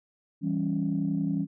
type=chord; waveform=sine; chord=C# diminished; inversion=first; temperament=equal; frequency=164.81 / 196 / 277.2 Hz; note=E3 / G3 / C#4; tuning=0 / 0 / 0 cents; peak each=-29 dBFS; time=0.41-1.47 s; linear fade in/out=50 ms; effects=tanh soft clip ceiling -17 dBFS